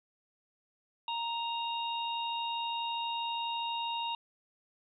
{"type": "harmonic tone", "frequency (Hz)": 932.3, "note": "A#5", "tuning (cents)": 0, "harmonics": [1, 3, 4], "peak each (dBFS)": [-34, -39, -40], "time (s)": [1.08, 4.15], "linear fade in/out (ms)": 2, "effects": ["12-bit"]}